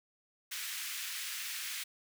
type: high-pass noise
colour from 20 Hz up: pink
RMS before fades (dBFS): -40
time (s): 0.51-1.84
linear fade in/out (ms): 10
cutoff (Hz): 1700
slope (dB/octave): 24
effects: none